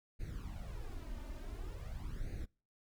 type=noise with flanger; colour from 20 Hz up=brown; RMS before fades=-43 dBFS; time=0.19-2.46 s; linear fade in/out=20 ms; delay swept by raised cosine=0.46 to 3.36 ms; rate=0.47 Hz; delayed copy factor=+0.8; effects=noise-tail reverb RT60 0.4 s tail -26 dB re dry